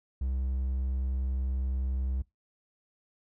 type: tone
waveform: triangle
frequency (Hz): 65.1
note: C2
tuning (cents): -8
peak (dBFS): -26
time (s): 0.21-2.22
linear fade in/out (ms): 5
effects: noise-tail reverb RT60 0.2 s tail -23 dB re dry